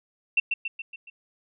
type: tone with echo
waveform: sine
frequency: 2699 Hz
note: E7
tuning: 40 cents sharp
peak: -17 dBFS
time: 0.37-0.4 s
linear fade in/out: 5 ms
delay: 140 ms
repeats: 5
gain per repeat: -5 dB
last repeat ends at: 1.1 s
effects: none